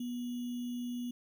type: tone with sample-and-hold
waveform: sine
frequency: 243.4 Hz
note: B3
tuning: 25 cents flat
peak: -35 dBFS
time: 0-1.11 s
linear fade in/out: 5 ms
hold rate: 3150 Hz
effects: none